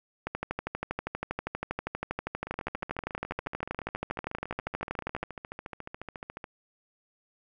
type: two click trains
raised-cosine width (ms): 0.5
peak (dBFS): -16 / -23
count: 63 / 57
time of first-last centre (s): 0.27-5.23 / 2.47-6.442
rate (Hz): 12.5 / 14.1
effects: none